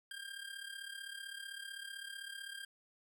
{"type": "tone with amplitude modulation", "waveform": "25% pulse", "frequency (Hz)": 1599, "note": "G6", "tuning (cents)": 34, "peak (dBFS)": -38, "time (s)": [0.11, 2.65], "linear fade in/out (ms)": 2, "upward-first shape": "sine", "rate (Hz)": 35.7, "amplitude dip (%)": 70, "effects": []}